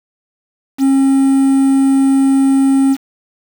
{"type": "tone with quantisation", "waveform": "triangle", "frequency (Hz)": 270.4, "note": "C#4", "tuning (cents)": -43, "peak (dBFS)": -6, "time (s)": [0.78, 2.97], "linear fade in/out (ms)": 50, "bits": 5, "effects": []}